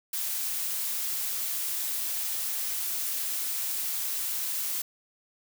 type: noise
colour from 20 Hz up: blue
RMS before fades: -31 dBFS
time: 0.13-4.82 s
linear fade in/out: 5 ms
effects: none